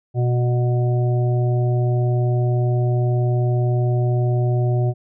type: harmonic tone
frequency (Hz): 122.6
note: B2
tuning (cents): -12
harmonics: 1 / 3 / 5 / 6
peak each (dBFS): -16 / -26 / -30 / -32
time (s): 0.14-4.94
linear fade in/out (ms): 50
effects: none